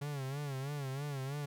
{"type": "tone with vibrato", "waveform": "45% pulse", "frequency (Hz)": 139.2, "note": "C#3", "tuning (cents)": 8, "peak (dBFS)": -37, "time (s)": [0.01, 1.46], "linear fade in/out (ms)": 10, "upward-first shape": "sine", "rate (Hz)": 3.1, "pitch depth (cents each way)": 100, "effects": []}